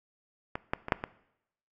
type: clicks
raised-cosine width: 0.5 ms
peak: -17 / -12 / -20 / -7 / -17 dBFS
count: 5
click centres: 0.555 / 0.735 / 0.884 / 0.922 / 1.039 s
effects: noise-tail reverb RT60 0.8 s tail -19 dB re dry + AAC 64 kbps